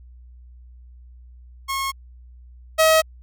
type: tone pair in turn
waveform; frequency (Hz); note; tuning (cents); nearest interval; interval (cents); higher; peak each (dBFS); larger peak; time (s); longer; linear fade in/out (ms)
sawtooth; 1086 / 637.6; C#6 / D#5; -36 / +42; major sixth; 922; first; -19 / -9; second; 1.68-1.92 / 2.78-3.02; neither; 20
effects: added 61 Hz sine -42 dBFS peak until 3.22 s